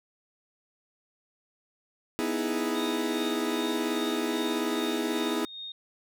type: chord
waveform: 40% pulse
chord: E major seventh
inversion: second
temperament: equal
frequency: 246.9 / 311.1 / 329.6 / 415.3 Hz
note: B3 / D#4 / E4 / G#4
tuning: 0 / 0 / 0 / 0 cents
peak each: -32 dBFS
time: 2.19-5.45 s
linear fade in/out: 0 ms
type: tone with tremolo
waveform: sine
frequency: 3700 Hz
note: A#7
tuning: 14 cents flat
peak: -36 dBFS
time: 2.75-5.72 s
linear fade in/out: 2 ms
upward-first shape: sine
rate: 2.5 Hz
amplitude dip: 60%
effects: none